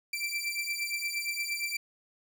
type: beating tone pair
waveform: sawtooth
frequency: 2339 / 2347.6 Hz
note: D7 / D7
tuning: -8 / -1 cents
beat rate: 8.6 Hz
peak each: -31 dBFS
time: 0.13-1.77 s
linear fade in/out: 5 ms
effects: none